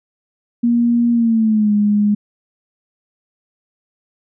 sine tone with pitch glide, 236.8 to 207.3 Hz, A#3 to G#3, +27 to -3 cents, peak -11 dBFS, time 0.63-2.15 s, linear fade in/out 10 ms, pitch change -230 cents, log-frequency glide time 1.12-1.73 s, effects none

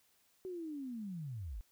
sine linear sweep, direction down, 379.9 to 40.86 Hz, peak -40 dBFS, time 0.45-1.61 s, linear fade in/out 0 ms, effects white hiss -72 dBFS RMS until 1.71 s

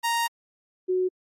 sawtooth / sine tone pair in turn, 932.3 / 368.6 Hz, A#5 / F#4, 0 / -7 cents, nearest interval octave + major third, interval 1607 cents, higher first, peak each -19 / -21 dBFS, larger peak first, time 0.03-0.28 / 0.88-1.09 s, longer first, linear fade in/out 20 ms, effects AAC 48 kbps

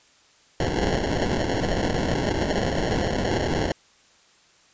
violet noise with sample-and-hold, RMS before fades -24 dBFS, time 0.6-3.72 s, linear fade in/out 2 ms, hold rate 1225 Hz, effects white hiss -57 dBFS RMS until 4.73 s + resampled to 16000 Hz

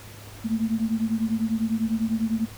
sine beating tone pair, 220 / 230 Hz, A3 / A#3, 0 / -23 cents, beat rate 10 Hz, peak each -24 / -26 dBFS, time 0.44-2.46 s, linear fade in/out 20 ms, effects added 103 Hz sine -43 dBFS peak until 2.57 s + pink hiss -45 dBFS RMS until 2.57 s

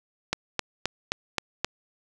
click train, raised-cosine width 0.2 ms, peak -7 dBFS, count 6, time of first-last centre 0.33-1.646 s, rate 3.8 Hz, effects none

